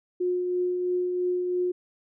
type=tone with tremolo; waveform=sine; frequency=359.9 Hz; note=F#4; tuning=48 cents flat; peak=-22 dBFS; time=0.2-1.72 s; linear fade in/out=10 ms; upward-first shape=triangle; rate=3 Hz; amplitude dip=35%; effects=none